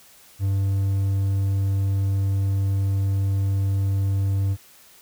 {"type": "tone", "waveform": "triangle", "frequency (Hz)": 97.8, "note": "G2", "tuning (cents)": -4, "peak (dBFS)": -17, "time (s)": [0.39, 4.57], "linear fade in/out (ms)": 50, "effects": ["white hiss -51 dBFS RMS until 5.01 s"]}